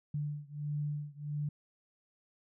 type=beating tone pair; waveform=sine; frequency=146.83 / 148.33 Hz; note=D3 / D3; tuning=0 / +18 cents; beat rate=1.5 Hz; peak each=-37 / -38 dBFS; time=0.14-1.49 s; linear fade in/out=5 ms; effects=none